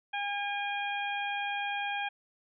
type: harmonic tone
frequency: 811 Hz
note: G#5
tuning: 41 cents flat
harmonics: 1 / 2 / 3 / 4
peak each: -34 / -37 / -37 / -41 dBFS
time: 0.13-2.09 s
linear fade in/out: 10 ms
effects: none